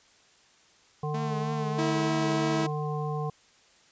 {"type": "harmonic tone", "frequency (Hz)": 150.3, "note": "D3", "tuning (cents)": 40, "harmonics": [1, 3, 5, 7], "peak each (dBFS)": [-30, -35, -37, -38], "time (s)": [1.03, 3.3], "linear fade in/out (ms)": 5}
{"type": "tone with vibrato", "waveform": "sawtooth", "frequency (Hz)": 220, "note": "A3", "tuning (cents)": 0, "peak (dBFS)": -30, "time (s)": [1.14, 2.65], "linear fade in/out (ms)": 5, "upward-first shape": "triangle", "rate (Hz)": 3.2, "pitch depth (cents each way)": 63}
{"type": "tone", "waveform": "sawtooth", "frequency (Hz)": 324.3, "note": "E4", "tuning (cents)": -28, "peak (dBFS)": -23, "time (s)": [1.78, 2.67], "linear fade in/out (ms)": 10}
{"effects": ["white hiss -60 dBFS RMS until 3.91 s", "resampled to 16000 Hz"]}